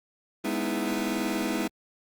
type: chord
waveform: sawtooth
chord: E major seventh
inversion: first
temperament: just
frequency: 206 / 247.2 / 309 / 329.6 Hz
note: G#3 / B3 / D#4 / E4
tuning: -14 / +2 / -12 / 0 cents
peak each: -28 dBFS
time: 0.44-1.68 s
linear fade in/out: 10 ms
effects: Opus 24 kbps